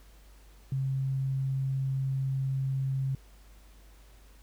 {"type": "tone", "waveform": "sine", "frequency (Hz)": 134.2, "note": "C3", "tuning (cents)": 44, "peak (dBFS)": -27, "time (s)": [0.72, 3.15], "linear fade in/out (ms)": 2, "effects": ["added 50 Hz sine -52 dBFS peak until 4.42 s", "pink hiss -61 dBFS RMS until 4.42 s"]}